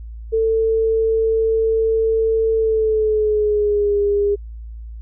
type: tone with pitch glide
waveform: sine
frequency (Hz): 446.3 to 406.9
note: A4 to G#4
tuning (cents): +25 to -35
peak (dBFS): -14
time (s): 0.32-4.36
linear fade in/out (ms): 20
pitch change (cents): -160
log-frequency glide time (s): 2.54-3.99
effects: added 56 Hz sine -30 dBFS peak until 5.01 s